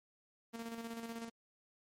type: tone with tremolo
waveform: sawtooth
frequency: 230.1 Hz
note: A#3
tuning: 22 cents flat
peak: -37 dBFS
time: 0.53-1.3 s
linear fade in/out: 20 ms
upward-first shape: square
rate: 16 Hz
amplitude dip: 45%
effects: MP3 64 kbps